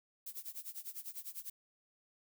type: noise with tremolo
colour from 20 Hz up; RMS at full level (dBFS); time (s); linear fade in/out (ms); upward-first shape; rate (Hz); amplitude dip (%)
violet; -43; 0.26-1.5; 5; sine; 10; 90
effects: none